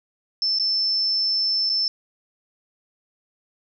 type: tone with dropouts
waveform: sine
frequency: 5300 Hz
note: E8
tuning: 9 cents sharp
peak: -19 dBFS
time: 0.42-1.88 s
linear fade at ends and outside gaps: 1 ms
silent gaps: 0.587-0.597 / 1.693-1.698 s
effects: none